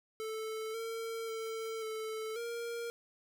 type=tone with pitch steps; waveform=square; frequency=439.2 / 454.3 / 447.4 / 438.5 / 468.2 Hz; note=A4 / A#4 / A4 / A4 / A#4; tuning=-3 / -45 / +29 / -6 / +8 cents; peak=-38 dBFS; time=0.2-2.9 s; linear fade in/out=0 ms; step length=540 ms; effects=none